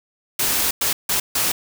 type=noise bursts at uneven times; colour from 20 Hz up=white; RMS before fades=-20 dBFS; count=4; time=0.39-0.71 / 0.81-0.93 / 1.09-1.2 / 1.35-1.52 s; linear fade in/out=5 ms; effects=none